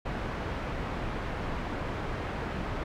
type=low-pass noise; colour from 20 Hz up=pink; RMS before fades=-34 dBFS; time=0.05-2.84 s; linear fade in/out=10 ms; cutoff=1900 Hz; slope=12 dB/octave; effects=none